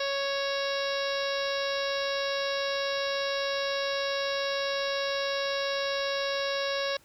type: harmonic tone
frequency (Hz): 554.4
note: C#5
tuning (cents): 0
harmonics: 1 / 2 / 3 / 4 / 5 / 6 / 7 / 8 / 9 / 10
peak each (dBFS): -30 / -37 / -36 / -41 / -40 / -43 / -37 / -44 / -42 / -40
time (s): 0-6.97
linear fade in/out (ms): 5
effects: pink hiss -59 dBFS RMS until 7.04 s